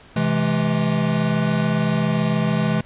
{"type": "chord", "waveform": "square", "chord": "C augmented", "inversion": "none", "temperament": "equal with one note detuned", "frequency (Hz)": [130.81, 164.81, 212], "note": ["C3", "E3", "G#3"], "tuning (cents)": [0, 0, 36], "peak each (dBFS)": [-25, -22, -22], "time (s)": [0.16, 2.81], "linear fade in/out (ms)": 5, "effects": ["pink hiss -47 dBFS RMS until 2.85 s", "resampled to 8000 Hz"]}